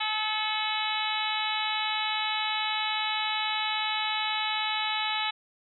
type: harmonic tone with a mistuned harmonic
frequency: 430.6 Hz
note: A4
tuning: 37 cents flat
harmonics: 2 / 3 / 4 / 5 / 6 / 7 / 8 / 9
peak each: -32 / -36 / -38 / -35 / -36 / -35 / -37 / -34 dBFS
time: 0-5.31 s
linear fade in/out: 10 ms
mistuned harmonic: 5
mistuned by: +28 cents
effects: none